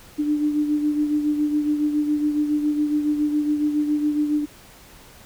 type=beating tone pair; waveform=sine; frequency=297.2 / 304.4 Hz; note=D4 / D#4; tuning=+21 / -38 cents; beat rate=7.2 Hz; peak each=-19 / -28 dBFS; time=0.18-4.46 s; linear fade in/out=20 ms; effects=pink hiss -47 dBFS RMS until 5.25 s